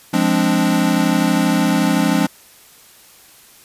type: chord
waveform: square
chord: D half-diminished seventh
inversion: first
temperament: equal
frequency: 174.61 / 207.7 / 261.6 / 293.7 Hz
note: F3 / Ab3 / C4 / D4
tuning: 0 / 0 / 0 / 0 cents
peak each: -20 dBFS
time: 0.13-2.27 s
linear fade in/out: 10 ms
effects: white hiss -46 dBFS RMS until 3.64 s + resampled to 32000 Hz

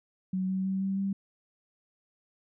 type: tone with pitch steps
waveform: sine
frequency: 187 / 189.17 / 191.37 / 193.59 / 195.84 Hz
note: F#3 / F#3 / G3 / G3 / G3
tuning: +19 / +39 / -41 / -21 / -1 cents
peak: -27 dBFS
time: 0.33-1.13 s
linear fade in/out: 5 ms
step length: 160 ms
effects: none

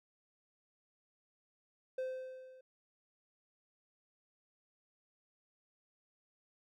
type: tone with level ramp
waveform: triangle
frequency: 517 Hz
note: C5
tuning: 21 cents flat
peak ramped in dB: -32 to -54 dBFS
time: 1.98-2.61 s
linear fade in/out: 5 ms
effects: none

